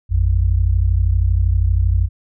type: tone pair together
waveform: sine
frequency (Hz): 55.63 / 88.3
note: A1 / F2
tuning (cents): +20 / +20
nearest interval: minor sixth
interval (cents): 800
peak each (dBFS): -15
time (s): 0.09-2.09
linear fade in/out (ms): 50
effects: none